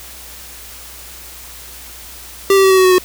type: tone with pitch steps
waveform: square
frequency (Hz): 392 / 387.5 / 383 / 378.6 / 374.3 / 370 / 365.7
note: G4 / G4 / G4 / F#4 / F#4 / F#4 / F#4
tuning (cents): 0 / -20 / -40 / +40 / +20 / 0 / -20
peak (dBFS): -8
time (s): 2.5-2.983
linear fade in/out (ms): 2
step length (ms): 69
effects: added 60 Hz sine -41 dBFS peak until 3.04 s + white hiss -35 dBFS RMS until 3.04 s